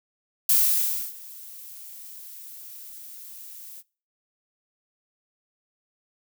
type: noise with ADSR envelope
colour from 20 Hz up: violet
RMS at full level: -18 dBFS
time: 0.49-3.83 s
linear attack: 4 ms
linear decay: 630 ms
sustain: -24 dB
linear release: 42 ms
effects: noise-tail reverb RT60 0.4 s tail -24 dB re dry